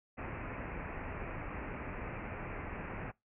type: low-pass noise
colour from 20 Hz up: pink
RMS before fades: -42 dBFS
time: 0.17-3.12 s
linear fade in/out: 20 ms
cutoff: 2600 Hz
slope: 96 dB/octave
effects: noise-tail reverb RT60 0.2 s tail -24 dB re dry